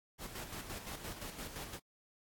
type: noise with tremolo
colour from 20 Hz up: pink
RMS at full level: -44 dBFS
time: 0.18-1.8 s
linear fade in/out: 50 ms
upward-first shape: square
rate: 5.8 Hz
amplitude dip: 50%
effects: AAC 64 kbps